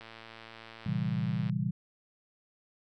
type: click train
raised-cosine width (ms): 0.3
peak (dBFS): -31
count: 169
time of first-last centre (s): 0.01-1.497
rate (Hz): 113
type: chord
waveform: sine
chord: A# diminished seventh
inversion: none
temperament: equal with one note detuned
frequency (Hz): 116.54 / 135.04 / 164.81 / 196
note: A#2 / C#3 / E3 / G3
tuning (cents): 0 / -45 / 0 / 0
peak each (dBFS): -35 / -34 / -33 / -34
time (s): 0.86-1.71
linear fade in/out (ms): 5
effects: none